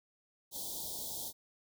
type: band-stop noise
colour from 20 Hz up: white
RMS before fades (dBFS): -41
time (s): 0.51-1.33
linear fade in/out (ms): 50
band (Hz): 950 to 3300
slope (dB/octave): 96
effects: none